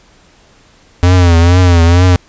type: tone with vibrato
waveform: square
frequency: 87.31 Hz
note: F2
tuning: in tune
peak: -5 dBFS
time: 1.03-2.16 s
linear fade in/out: 0 ms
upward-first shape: triangle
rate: 2.2 Hz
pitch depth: 97 cents each way
effects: pink hiss -46 dBFS RMS until 2.28 s + resampled to 16000 Hz